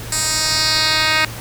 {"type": "tone with band-pass filter sweep", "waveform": "10% pulse", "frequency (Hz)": 312.5, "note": "D#4", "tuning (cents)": 8, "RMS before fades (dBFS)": -17, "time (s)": [0.12, 1.25], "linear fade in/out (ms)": 2, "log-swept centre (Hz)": [8100, 2800], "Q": 2, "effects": ["added 114 Hz sine -32 dBFS peak until 1.4 s", "pink hiss -32 dBFS RMS until 1.4 s"]}